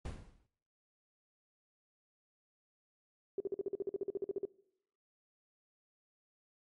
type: noise with exponential decay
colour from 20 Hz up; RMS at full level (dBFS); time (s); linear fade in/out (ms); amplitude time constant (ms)
brown; -37; 0.05-0.47; 5; 90
type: tone bursts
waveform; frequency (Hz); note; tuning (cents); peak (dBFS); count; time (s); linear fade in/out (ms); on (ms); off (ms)
sine; 392; G4; 0; -32; 16; 3.38-4.453; 2; 23; 47
effects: noise-tail reverb RT60 0.8 s tail -23 dB re dry + MP3 48 kbps